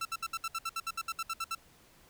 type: tone bursts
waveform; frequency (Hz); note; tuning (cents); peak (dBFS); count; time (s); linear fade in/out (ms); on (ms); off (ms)
sawtooth; 1338; E6; +25; -29; 15; 0.01-1.55; 5; 42; 65
effects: pink hiss -61 dBFS RMS until 2.09 s